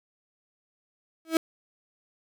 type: tone with exponential growth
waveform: 35% pulse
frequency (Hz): 323.8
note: E4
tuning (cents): -31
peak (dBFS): -14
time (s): 1.25-1.37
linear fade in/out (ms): 1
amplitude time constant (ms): 24
effects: none